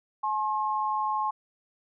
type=tone pair together; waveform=sine; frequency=853.5 / 1072 Hz; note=G#5 / C6; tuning=+47 / +42 cents; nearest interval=major third; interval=395 cents; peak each=-28 dBFS; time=0.23-1.31 s; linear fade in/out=10 ms; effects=none